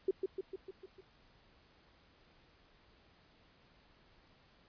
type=tone with echo; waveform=sine; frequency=380.5 Hz; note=F#4; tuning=48 cents sharp; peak=-27 dBFS; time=0.08-0.11 s; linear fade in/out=5 ms; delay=150 ms; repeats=6; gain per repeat=-4 dB; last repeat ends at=1.01 s; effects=pink hiss -66 dBFS RMS until 4.68 s + resampled to 11025 Hz